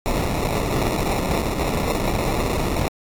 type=noise with sample-and-hold; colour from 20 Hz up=pink; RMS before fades=-22 dBFS; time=0.06-2.88 s; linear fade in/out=0 ms; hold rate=1575 Hz; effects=AAC 64 kbps